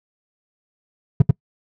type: tone with echo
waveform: triangle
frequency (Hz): 138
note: C#3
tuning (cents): -7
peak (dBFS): -4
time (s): 1.2-1.22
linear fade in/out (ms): 5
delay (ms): 90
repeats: 1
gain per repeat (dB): -2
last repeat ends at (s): 1.31
effects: noise-tail reverb RT60 0.1 s tail -25 dB re dry